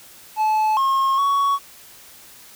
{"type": "tone with pitch steps", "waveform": "triangle", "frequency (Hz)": [865, 1078, 1118], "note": ["A5", "C#6", "C#6"], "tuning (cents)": [-30, -49, 14], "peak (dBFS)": -14, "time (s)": [0.36, 1.59], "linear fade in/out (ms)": 50, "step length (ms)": 410, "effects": ["white hiss -45 dBFS RMS until 2.55 s"]}